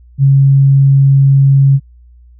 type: tone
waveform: sine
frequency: 137.3 Hz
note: C#3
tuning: 16 cents flat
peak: -4 dBFS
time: 0.18-1.8 s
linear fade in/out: 50 ms
effects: added 60 Hz sine -38 dBFS peak until 2.39 s